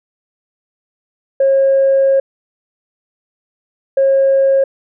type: tone pair in turn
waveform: sine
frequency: 542 / 542 Hz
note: C#5 / C#5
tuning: -39 / -39 cents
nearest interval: unison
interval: 0 cents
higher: neither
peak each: -7 dBFS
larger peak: neither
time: 1.4-2.2 / 3.97-4.64 s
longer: first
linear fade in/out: 5 ms
effects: tanh soft clip ceiling -5 dBFS